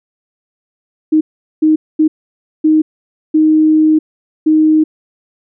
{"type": "tone bursts at uneven times", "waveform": "sine", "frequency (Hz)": 311.4, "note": "D#4", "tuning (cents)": 2, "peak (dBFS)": -6, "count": 6, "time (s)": [[1.12, 1.21], [1.62, 1.76], [1.99, 2.08], [2.64, 2.82], [3.34, 3.99], [4.46, 4.84]], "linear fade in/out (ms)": 10, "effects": []}